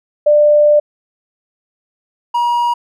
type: tone pair in turn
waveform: sine / triangle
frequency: 594 / 955.6 Hz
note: D5 / A#5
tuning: +20 / +43 cents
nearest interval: minor sixth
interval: 823 cents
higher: second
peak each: -6 / -10 dBFS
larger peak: first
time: 0.26-0.8 / 2.34-2.74 s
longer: first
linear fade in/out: 10 ms
effects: none